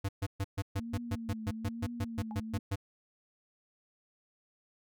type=tone bursts; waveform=square; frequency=98 Hz; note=G2; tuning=in tune; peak=-31 dBFS; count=16; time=0.04-2.758 s; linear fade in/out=10 ms; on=48 ms; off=130 ms
type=tone with vibrato; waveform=sine; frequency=227.8 Hz; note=A#3; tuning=40 cents flat; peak=-38 dBFS; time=0.78-2.59 s; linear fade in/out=2 ms; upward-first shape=triangle; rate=1.1 Hz; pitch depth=87 cents each way
type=tone with exponential decay; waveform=sine; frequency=839 Hz; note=G#5; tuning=17 cents sharp; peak=-39 dBFS; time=2.31-2.4 s; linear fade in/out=0 ms; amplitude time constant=18 ms
effects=none